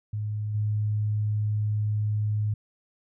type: tone with level steps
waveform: sine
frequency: 105.8 Hz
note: G#2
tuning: 33 cents sharp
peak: -27 / -23 dBFS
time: 0.13-2.54 s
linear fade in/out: 5 ms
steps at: 0.54 s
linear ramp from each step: 10 ms
effects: none